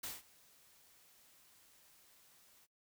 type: noise with ADSR envelope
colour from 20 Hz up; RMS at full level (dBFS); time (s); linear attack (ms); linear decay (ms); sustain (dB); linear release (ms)
white; -42; 0.03-2.67; 9; 180; -24; 34
effects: noise-tail reverb RT60 0.1 s tail -20 dB re dry